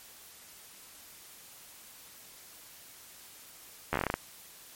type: slowing click train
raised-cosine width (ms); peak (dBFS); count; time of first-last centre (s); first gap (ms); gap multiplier
0.5; -13; 10; 3.93-4.14; 12; 1.16
effects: white hiss -52 dBFS RMS until 4.75 s + MP3 64 kbps